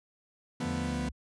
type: chord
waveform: 40% pulse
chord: B half-diminished seventh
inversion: first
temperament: equal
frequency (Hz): 146.83 / 174.61 / 220 / 246.9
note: D3 / F3 / A3 / B3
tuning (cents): 0 / 0 / 0 / 0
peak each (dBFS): -38 / -37 / -39 / -33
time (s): 0.6-1.09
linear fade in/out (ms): 5
type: linear sweep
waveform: sine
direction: down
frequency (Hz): 88.7 to 65.7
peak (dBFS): -37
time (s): 0.64-1.12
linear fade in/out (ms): 20
effects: resampled to 22050 Hz